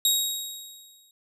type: tone with exponential decay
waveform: 20% pulse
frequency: 3787 Hz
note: A#7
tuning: 27 cents sharp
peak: -12 dBFS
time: 0.05-1.11 s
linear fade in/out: 2 ms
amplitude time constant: 230 ms
effects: none